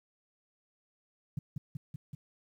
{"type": "tone with echo", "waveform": "sine", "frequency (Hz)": 142.2, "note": "C#3", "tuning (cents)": 45, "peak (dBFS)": -30, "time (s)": [1.37, 1.39], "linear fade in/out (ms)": 5, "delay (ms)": 190, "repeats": 4, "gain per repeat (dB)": -2, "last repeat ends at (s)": 2.15, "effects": ["11-bit"]}